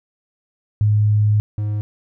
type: tone pair in turn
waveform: sine / triangle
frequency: 105.4 / 104.99 Hz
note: G#2 / G#2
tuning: +26 / +19 cents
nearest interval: unison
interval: 7 cents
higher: first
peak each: -12 / -17 dBFS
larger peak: first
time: 0.81-1.4 / 1.58-1.81 s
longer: first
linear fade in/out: 0 ms
effects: none